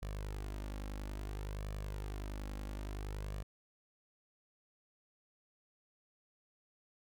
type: tone with flanger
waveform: sawtooth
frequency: 50.7 Hz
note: G#1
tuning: 41 cents flat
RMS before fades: -42 dBFS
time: 0.02-3.43 s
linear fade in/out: 10 ms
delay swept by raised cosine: 1.7 to 3.7 ms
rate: 0.59 Hz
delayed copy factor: +0.5
effects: none